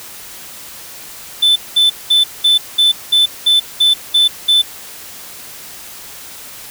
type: tone bursts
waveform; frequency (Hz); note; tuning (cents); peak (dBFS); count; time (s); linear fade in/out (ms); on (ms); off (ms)
triangle; 3520; A7; 0; -6; 10; 1.42-4.62; 10; 140; 200
effects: white hiss -33 dBFS RMS until 6.7 s